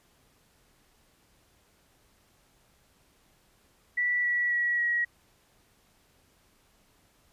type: tone with pitch steps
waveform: sine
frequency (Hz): 1958 / 1941.1 / 1924.4 / 1907.8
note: B6 / B6 / B6 / A#6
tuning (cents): -15 / -30 / -45 / +40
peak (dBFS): -24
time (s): 3.97-5.05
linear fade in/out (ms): 10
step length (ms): 270
effects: pink hiss -65 dBFS RMS until 7.32 s + resampled to 32000 Hz